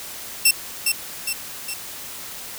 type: tone with echo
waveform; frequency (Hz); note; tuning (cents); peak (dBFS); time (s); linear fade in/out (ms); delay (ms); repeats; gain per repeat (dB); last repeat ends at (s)
10% pulse; 2692; E7; +36; -3; 0.45-0.51; 5; 410; 3; -5; 1.74
effects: white hiss -35 dBFS RMS until 2.58 s